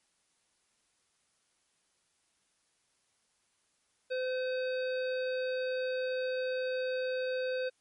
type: harmonic tone with a mistuned harmonic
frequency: 512 Hz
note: C5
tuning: 38 cents flat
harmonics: 1 / 3 / 5 / 7 / 9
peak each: -31 / -41 / -45 / -48 / -50 dBFS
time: 4.1-7.7 s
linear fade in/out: 20 ms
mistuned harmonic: 7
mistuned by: +80 cents
effects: white hiss -74 dBFS RMS until 7.8 s + MP3 48 kbps